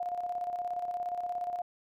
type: tone with tremolo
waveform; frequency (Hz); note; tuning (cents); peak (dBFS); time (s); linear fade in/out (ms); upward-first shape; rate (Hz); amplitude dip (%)
sine; 710; F5; +28; -30; 0-1.62; 5; square; 17; 50
effects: none